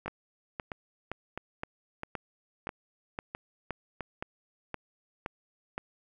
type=two click trains; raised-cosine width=0.5 ms; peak=-21 / -19 dBFS; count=7 / 12; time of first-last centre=0.06-4.007 / 0.08-5.779 s; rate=1.52 / 1.93 Hz; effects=10-bit